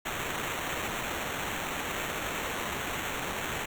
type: noise with sample-and-hold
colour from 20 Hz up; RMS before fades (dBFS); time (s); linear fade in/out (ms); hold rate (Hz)
white; -34; 0.05-3.66; 10; 4900
effects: none